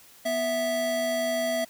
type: tone pair together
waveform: square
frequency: 246.5 / 658 Hz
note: B3 / E5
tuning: -3 / -3 cents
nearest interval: octave + perfect fourth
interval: 1700 cents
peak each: -34 / -26 dBFS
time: 0.25-1.65 s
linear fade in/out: 10 ms
effects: white hiss -53 dBFS RMS until 1.69 s